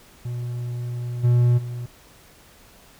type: tone with level steps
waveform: triangle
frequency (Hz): 121.3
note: B2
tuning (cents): -31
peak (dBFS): -24 / -12 / -26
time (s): 0.25-1.86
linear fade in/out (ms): 5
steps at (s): 1.23 / 1.57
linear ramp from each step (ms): 20
effects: pink hiss -51 dBFS RMS until 2.99 s